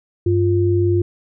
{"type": "tone pair together", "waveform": "sine", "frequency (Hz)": [97.83, 349.2], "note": ["G2", "F4"], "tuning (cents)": [-3, 0], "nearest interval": "octave + minor seventh", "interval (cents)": 2203, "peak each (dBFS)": -16, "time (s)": [0.26, 1.02], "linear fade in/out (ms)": 5, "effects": []}